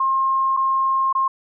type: tone with dropouts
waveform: sine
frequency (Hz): 1067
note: C6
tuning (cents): +34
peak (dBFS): -16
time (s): 0-1.28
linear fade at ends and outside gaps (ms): 5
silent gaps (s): 0.567-0.571 / 1.128-1.15
effects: none